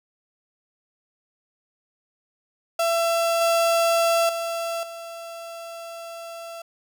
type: tone with level steps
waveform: 35% pulse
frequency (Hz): 671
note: E5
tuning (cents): +31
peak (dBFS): -18 / -16 / -24 / -33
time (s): 2.79-6.62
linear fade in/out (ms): 5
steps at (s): 3.41 / 4.29 / 4.83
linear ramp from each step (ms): 2
effects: none